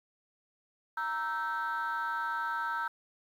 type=chord; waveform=sine; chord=E diminished; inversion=second; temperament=equal with one note detuned; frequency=932.3 / 1318.5 / 1551.8 Hz; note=Bb5 / E6 / G6; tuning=0 / 0 / -18 cents; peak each=-34 dBFS; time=0.97-2.88 s; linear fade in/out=5 ms; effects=tanh soft clip ceiling -26 dBFS + 10-bit